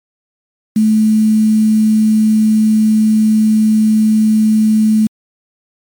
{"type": "tone with quantisation", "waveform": "sine", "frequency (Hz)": 216.9, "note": "A3", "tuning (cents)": -25, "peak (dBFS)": -7, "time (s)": [0.76, 5.07], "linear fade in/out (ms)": 5, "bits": 5, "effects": ["MP3 96 kbps"]}